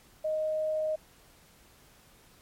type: tone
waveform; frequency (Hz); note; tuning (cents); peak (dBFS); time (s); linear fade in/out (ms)
sine; 622.3; D#5; 0; -27; 0.24-0.96; 10
effects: pink hiss -59 dBFS RMS until 2.41 s + MP3 64 kbps